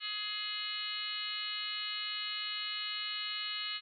harmonic tone, 420.2 Hz, G#4, 20 cents sharp, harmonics 3 / 4 / 5 / 6 / 7 / 8 / 9 / 10, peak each -47 / -48 / -45 / -47 / -40 / -48 / -45 / -41 dBFS, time 0-3.81 s, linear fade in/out 50 ms, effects none

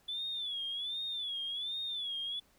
triangle tone with vibrato, 3451 Hz, A7, 34 cents flat, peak -32 dBFS, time 0.08-2.4 s, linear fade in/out 10 ms, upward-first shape sine, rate 1.3 Hz, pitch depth 120 cents each way, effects tanh soft clip ceiling -33 dBFS + pink hiss -68 dBFS RMS until 2.58 s

